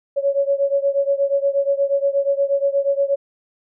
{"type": "beating tone pair", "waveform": "sine", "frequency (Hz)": [554.4, 562.8], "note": ["C#5", "C#5"], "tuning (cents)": [0, 26], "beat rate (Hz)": 8.4, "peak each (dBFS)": [-18, -20], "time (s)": [0.16, 3.16], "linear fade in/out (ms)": 20, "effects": []}